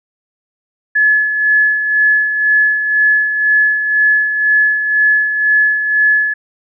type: tone with tremolo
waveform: sine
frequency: 1710 Hz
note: A6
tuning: 50 cents flat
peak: -7 dBFS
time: 0.95-6.34 s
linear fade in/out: 10 ms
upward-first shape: sine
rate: 2 Hz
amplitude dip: 55%
effects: none